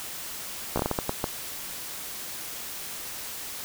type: slowing click train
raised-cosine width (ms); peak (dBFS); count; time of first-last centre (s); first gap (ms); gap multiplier
1; -11; 9; 0.76-1.242; 14; 1.4
effects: white hiss -37 dBFS RMS until 3.64 s